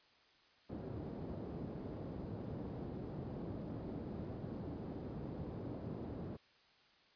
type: band-pass noise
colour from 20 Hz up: pink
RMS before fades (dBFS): -45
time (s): 0.69-6.37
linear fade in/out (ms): 10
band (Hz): 100 to 430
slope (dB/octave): 12
effects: white hiss -68 dBFS RMS until 7.15 s + resampled to 11025 Hz